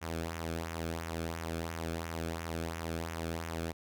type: tone with flanger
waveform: sawtooth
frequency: 82.41 Hz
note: E2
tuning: in tune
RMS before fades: -38 dBFS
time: 0.01-3.73 s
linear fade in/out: 20 ms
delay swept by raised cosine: 0.22 to 1.06 ms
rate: 2.9 Hz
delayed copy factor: -0.6
effects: none